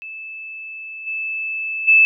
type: tone with level steps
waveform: sine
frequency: 2624 Hz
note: E7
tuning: 9 cents flat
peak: -30 / -22 / -8 dBFS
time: 0.02-2.05 s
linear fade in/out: 0 ms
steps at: 1.06 / 1.87 s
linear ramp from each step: 20 ms
effects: none